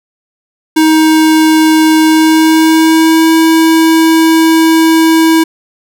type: tone with pitch glide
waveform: square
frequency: 315.4 to 323.9 Hz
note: D#4 to E4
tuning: +24 to -30 cents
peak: -5 dBFS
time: 0.76-5.44 s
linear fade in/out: 10 ms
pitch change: +46 cents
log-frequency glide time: 2.04-3.33 s
effects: none